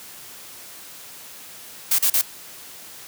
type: noise bursts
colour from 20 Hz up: blue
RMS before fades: -18 dBFS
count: 3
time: 1.91-2.214 s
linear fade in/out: 5 ms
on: 76 ms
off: 38 ms
effects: white hiss -41 dBFS RMS until 3.07 s + high-pass 80 Hz 12 dB/octave